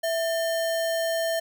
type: tone with sample-and-hold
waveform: sine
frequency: 659.3 Hz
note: E5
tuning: in tune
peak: -23 dBFS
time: 0.03-1.4 s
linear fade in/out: 10 ms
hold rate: 2450 Hz
effects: none